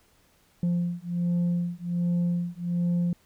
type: beating tone pair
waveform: sine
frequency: 173.5 / 174.8 Hz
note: F3 / F3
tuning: -11 / +2 cents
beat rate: 1.3 Hz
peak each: -25 dBFS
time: 0.63-3.13 s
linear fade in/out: 2 ms
effects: tanh soft clip ceiling -21 dBFS + pink hiss -63 dBFS RMS until 3.25 s